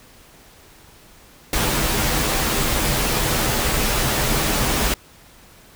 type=noise with comb filter; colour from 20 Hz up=pink; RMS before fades=-20 dBFS; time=1.53-4.94 s; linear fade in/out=2 ms; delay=11 ms; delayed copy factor=-0.55; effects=pink hiss -48 dBFS RMS until 5.75 s